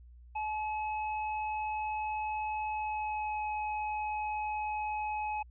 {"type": "tone with pitch glide", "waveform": "square", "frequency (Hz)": [856, 849.1], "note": ["A5", "G#5"], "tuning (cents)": [-48, 38], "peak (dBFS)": -33, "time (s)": [0.35, 5.43], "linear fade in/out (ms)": 10, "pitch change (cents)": -14, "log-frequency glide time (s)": [2.7, 3.45], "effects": ["added 60 Hz sine -51 dBFS peak until 5.5 s", "resampled to 8000 Hz"]}